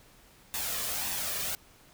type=noise with flanger; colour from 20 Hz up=white; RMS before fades=-33 dBFS; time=0.54-1.55 s; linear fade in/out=0 ms; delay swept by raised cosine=1.1 to 1.73 ms; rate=1.8 Hz; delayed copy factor=+0.5; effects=pink hiss -58 dBFS RMS until 1.93 s